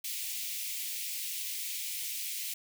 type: high-pass noise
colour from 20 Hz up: white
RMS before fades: -37 dBFS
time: 0.04-2.54 s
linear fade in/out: 5 ms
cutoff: 2100 Hz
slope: 48 dB/octave
effects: none